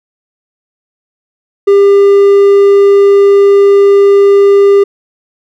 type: tone with hard clipping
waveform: triangle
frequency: 399.7 Hz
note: G4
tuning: 34 cents sharp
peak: -3 dBFS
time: 1.67-4.84 s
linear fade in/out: 10 ms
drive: 6 dB
effects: none